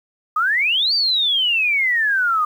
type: exponential two-way sweep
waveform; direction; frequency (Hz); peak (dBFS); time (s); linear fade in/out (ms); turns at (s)
sine; up then down; 1204 to 4722 to 1204; -15; 0.36-2.45; 5; 0.94
effects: 8-bit